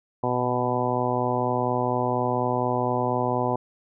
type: harmonic tone with a mistuned harmonic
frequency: 124.2 Hz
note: B2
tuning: 10 cents sharp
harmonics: 1 / 2 / 3 / 4 / 5 / 6 / 7 / 8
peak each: -30 / -30 / -30 / -30 / -30 / -30 / -30 / -30 dBFS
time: 0.23-3.56 s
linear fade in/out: 5 ms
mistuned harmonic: 1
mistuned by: -18 cents
effects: none